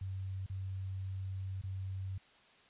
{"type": "tone with dropouts", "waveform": "sine", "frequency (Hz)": 95.3, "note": "G2", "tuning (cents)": -48, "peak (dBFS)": -37, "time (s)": [0.01, 2.18], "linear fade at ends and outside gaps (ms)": 5, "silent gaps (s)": [[0.463, 0.498], [1.615, 1.636]], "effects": ["white hiss -63 dBFS RMS until 2.69 s", "resampled to 8000 Hz"]}